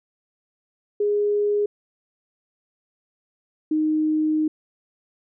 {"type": "tone pair in turn", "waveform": "sine", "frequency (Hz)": [413.2, 309.6], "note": ["G#4", "D#4"], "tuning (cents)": [-9, -9], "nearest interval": "perfect fourth", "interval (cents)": 500, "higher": "first", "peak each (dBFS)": -18, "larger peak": "neither", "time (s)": [[1, 1.66], [3.71, 4.48]], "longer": "second", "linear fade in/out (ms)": 5, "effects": []}